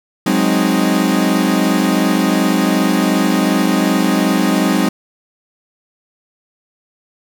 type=chord; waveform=40% pulse; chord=Ab dominant seventh; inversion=third; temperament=equal with one note detuned; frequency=185 / 207.7 / 261.6 / 310.2 Hz; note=Gb3 / Ab3 / C4 / Eb4; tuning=0 / 0 / 0 / -5 cents; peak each=-17 dBFS; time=0.26-4.89 s; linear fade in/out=5 ms; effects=none